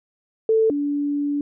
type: tone pair in turn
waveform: sine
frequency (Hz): 443.3 / 288.4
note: A4 / D4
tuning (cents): +13 / -31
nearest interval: perfect fifth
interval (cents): 744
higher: first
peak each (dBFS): -14 / -20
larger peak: first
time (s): 0.49-0.7 / 0.7-1.41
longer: second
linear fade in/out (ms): 2
effects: none